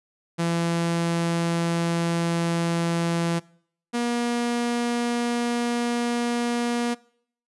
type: tone pair in turn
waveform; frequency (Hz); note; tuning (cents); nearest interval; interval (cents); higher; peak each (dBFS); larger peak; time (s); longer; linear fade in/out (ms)
sawtooth; 168.8 / 238.7; E3 / A#3; +41 / +41; tritone; 600; second; -18 / -19; first; 0.38-3.4 / 3.93-6.95; neither; 20
effects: noise-tail reverb RT60 0.6 s tail -23 dB re dry + resampled to 24000 Hz